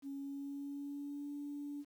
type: tone with pitch glide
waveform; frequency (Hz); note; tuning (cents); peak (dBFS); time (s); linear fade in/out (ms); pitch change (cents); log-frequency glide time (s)
sine; 277.2 to 288.3; C#4 to D4; 0 to -32; -40; 0.02-1.85; 50; +68; 0.13-1.32
effects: tanh soft clip ceiling -36 dBFS + 11-bit

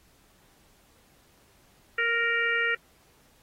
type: harmonic tone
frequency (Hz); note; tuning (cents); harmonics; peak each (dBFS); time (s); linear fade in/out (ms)
466.2; A#4; 0; 1 / 3 / 4 / 5 / 6; -33 / -29 / -26 / -31 / -36; 1.98-2.75; 5
effects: pink hiss -62 dBFS RMS until 3.42 s + AAC 48 kbps

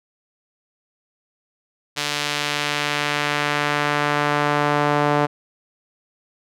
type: tone with band-pass filter sweep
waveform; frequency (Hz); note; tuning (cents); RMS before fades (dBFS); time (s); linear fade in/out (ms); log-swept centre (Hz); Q
sawtooth; 146.83; D3; 0; -21; 1.96-5.27; 20; 4100 to 820; 0.89
effects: none

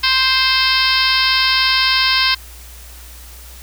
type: harmonic tone with a mistuned harmonic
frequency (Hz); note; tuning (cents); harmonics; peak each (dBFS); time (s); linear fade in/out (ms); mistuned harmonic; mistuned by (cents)
523.3; C5; 0; 2 / 3 / 4 / 5 / 6 / 7 / 8 / 9 / 10; -21 / -21 / -21 / -21 / -21 / -21 / -21 / -21 / -21; 0.03-2.35; 10; 7; +18
effects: added 60 Hz sine -36 dBFS peak until 3.62 s + white hiss -40 dBFS RMS until 3.62 s

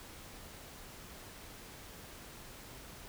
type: silence
effects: pink hiss -51 dBFS RMS until 3.08 s

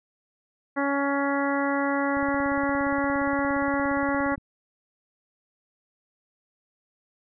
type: harmonic tone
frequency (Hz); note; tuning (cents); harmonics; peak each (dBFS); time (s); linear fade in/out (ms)
280; C#4; +18; 1 / 2 / 3 / 4 / 5 / 6 / 7; -26 / -29 / -31 / -32 / -33 / -34 / -34; 0.76-4.36; 20
type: click train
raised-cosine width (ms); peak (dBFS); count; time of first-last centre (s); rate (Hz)
5; -30; 39; 2.17-4.379; 17.2
effects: none

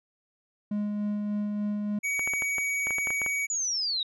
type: tone with tremolo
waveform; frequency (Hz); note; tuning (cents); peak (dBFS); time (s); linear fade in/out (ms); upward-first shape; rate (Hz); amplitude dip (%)
triangle; 207.7; G#3; 0; -24; 0.71-1.99; 5; sine; 3.4; 25
type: tone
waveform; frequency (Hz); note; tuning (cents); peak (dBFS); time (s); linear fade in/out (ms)
square; 2258; C#7; +31; -27; 2.03-3.47; 20
type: clicks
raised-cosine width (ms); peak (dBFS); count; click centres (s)
0.5; -20; 12; 2.194 / 2.275 / 2.336 / 2.422 / 2.583 / 2.87 / 2.907 / 2.984 / 3.072 / 3.105 / 3.217 / 3.263
type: linear sweep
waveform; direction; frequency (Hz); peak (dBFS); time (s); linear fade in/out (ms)
sine; down; 7000 to 3729; -26; 3.5-4.03; 2
effects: low-pass 11000 Hz 12 dB/octave

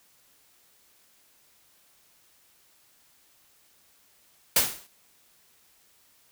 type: noise with exponential decay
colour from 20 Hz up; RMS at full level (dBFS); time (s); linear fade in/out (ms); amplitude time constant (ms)
white; -17; 4.56-4.87; 5; 66
effects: white hiss -62 dBFS RMS until 6.31 s

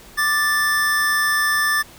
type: tone pair together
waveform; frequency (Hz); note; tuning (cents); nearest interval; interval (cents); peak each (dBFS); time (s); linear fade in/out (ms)
square; 1180.8 / 1760; D6 / A6; +9 / 0; perfect fifth; 691; -24 / -18; 0.17-1.83; 20
effects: pink hiss -44 dBFS RMS until 1.98 s

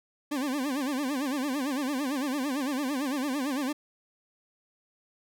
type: tone with vibrato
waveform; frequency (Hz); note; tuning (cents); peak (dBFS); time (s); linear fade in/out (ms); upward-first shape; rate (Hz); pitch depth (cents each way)
40% pulse; 274.4; C#4; -17; -27; 0.31-3.73; 10; sine; 8.9; 160
effects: none

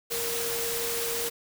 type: tone in noise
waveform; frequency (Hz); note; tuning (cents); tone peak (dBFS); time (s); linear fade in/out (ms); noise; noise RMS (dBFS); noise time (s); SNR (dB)
sine; 466.2; A#4; 0; -33; 0.1-1.3; 20; white; -31; 0.1-1.3; -5
effects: none

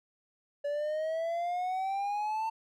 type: exponential sweep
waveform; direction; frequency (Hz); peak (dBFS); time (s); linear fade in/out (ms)
triangle; up; 572 to 899; -28; 0.64-2.5; 10
effects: none

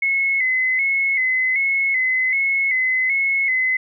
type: tone with vibrato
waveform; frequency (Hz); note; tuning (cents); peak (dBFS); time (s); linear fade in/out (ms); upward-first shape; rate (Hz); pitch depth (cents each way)
sine; 2108; C7; +12; -16; 0.02-3.77; 5; square; 1.3; 61
effects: none

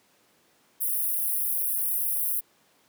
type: high-pass noise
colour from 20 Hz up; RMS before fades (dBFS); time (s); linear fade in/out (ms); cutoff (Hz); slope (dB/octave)
white; -27; 0.8-2.41; 20; 9700; 96
effects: pink hiss -63 dBFS RMS until 2.88 s + high-pass 200 Hz 12 dB/octave

